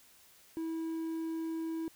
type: tone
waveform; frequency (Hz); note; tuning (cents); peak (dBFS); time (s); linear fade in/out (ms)
triangle; 325.2; E4; -23; -32; 0.57-1.88; 0
effects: white hiss -61 dBFS RMS until 1.95 s